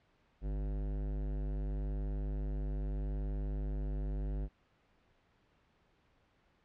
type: tone with hard clipping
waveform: sine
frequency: 50.4 Hz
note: G1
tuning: 49 cents sharp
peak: -36 dBFS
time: 0.41-4.49 s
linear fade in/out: 50 ms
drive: 17 dB
effects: pink hiss -71 dBFS RMS until 6.64 s + low-pass 3000 Hz 12 dB/octave